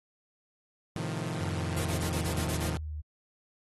sawtooth chord, F dominant seventh, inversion first, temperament equal with one note detuned, 110 / 132.33 / 155.56 / 174.61 Hz, A2 / C3 / Eb3 / F3, 0 / +20 / 0 / 0 cents, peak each -34 / -35 / -32 / -34 dBFS, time 0.96-2.77 s, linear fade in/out 0 ms
sine exponential sweep, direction down, 91.5 to 75.3 Hz, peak -34 dBFS, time 1.39-3.02 s, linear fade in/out 20 ms
white noise bursts, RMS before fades -37 dBFS, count 8, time 1.76-2.7 s, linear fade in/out 20 ms, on 100 ms, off 20 ms
effects AAC 32 kbps

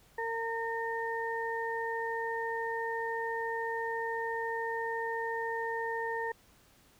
harmonic tone, 457 Hz, A#4, 34 cents flat, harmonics 1 / 2 / 4, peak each -36 / -36 / -37 dBFS, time 0.18-6.32 s, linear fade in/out 5 ms, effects pink hiss -63 dBFS RMS until 6.99 s

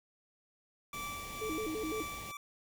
pink band-stop noise, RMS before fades -47 dBFS, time 0.93-2.32 s, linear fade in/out 10 ms, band 920 to 1800 Hz, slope 48 dB/octave
25% pulse tone with tremolo, 1163 Hz, D6, 17 cents flat, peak -35 dBFS, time 0.93-2.37 s, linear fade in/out 2 ms, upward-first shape triangle, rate 2.1 Hz, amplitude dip 55%
sine tone with vibrato, 370 Hz, F#4, in tune, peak -35 dBFS, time 1.41-2.03 s, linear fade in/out 10 ms, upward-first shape square, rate 5.9 Hz, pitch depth 280 cents each way
effects none

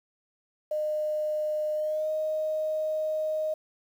sine tone with pitch glide, 610 to 621.7 Hz, D#5 to D#5, -34 to -2 cents, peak -26 dBFS, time 0.71-3.54 s, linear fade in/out 5 ms, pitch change +32 cents, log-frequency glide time 1.74-2.11 s, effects 9-bit

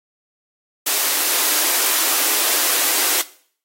white high-pass noise, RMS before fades -18 dBFS, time 0.86-3.22 s, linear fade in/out 10 ms, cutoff 270 Hz, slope 96 dB/octave, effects noise-tail reverb RT60 0.5 s tail -17 dB re dry + AAC 48 kbps

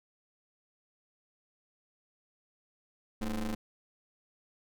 40% pulse ring-modulated tone, 103.83 Hz, G#2, in tune, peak -28 dBFS, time 3.21-3.55 s, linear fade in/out 5 ms, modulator 117 Hz, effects none

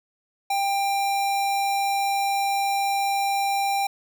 square tone, 793 Hz, G5, 20 cents sharp, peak -22 dBFS, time 0.5-3.87 s, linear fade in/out 5 ms, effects none

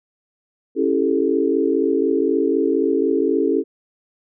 sine chord, A dominant seventh, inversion first, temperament just, 275 / 330 / 396 / 440 Hz, C#4 / E4 / G4 / A4, -14 / +2 / +18 / 0 cents, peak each -21 dBFS, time 0.75-3.64 s, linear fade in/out 50 ms, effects none

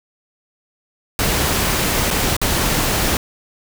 pink noise with dropouts, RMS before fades -18 dBFS, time 1.19-3.17 s, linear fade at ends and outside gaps 1 ms, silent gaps 2.105-2.11 / 2.366-2.415 s, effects none

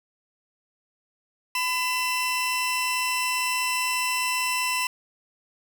sawtooth tone pair together, 1006.1 / 2683 Hz, B5 / E7, +32 / +30 cents, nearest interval octave + perfect fourth, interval 1698 cents, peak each -23 dBFS, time 1.55-4.87 s, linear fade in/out 2 ms, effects none

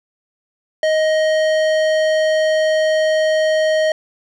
sine tone with tanh clipping, 626 Hz, D#5, 10 cents sharp, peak -15 dBFS, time 0.83-3.92 s, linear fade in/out 2 ms, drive 16 dB, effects none

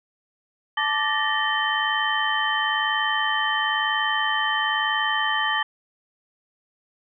sine tone cluster, 870 / 1171 / 1772 / 1873 / 3082 Hz, A5 / D6 / A6 / A#6 / G7, -20 / -5 / +12 / +8 / -30 cents, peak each -27 dBFS, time 0.77-5.63 s, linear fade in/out 5 ms, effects none

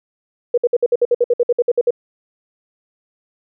sine tone bursts, 481.8 Hz, B4, 43 cents flat, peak -10 dBFS, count 15, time 0.54-1.907 s, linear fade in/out 5 ms, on 37 ms, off 58 ms, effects none

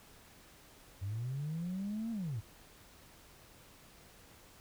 sine linear two-way sweep, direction up then down, 92.5 to 233.1 to 95.4 Hz, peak -34 dBFS, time 1.01-2.41 s, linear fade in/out 20 ms, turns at 2.11 s, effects tanh soft clip ceiling -32 dBFS + pink hiss -59 dBFS RMS until 4.6 s

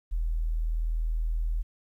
sine tone, 40.4 Hz, E1, 34 cents flat, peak -25 dBFS, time 0.11-1.63 s, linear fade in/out 20 ms, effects 11-bit

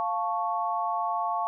sine chord, F augmented, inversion none, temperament equal, 698.5 / 880 / 1108.7 Hz, F5 / A5 / C#6, 0 / 0 / 0 cents, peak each -30 dBFS, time 0-1.47 s, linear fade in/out 0 ms, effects none

